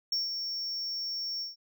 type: tone with ADSR envelope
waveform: triangle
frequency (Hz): 5480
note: F8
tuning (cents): -34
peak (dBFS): -25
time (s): 0.12-1.56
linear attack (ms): 3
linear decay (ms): 160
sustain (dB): -6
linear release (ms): 150
effects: none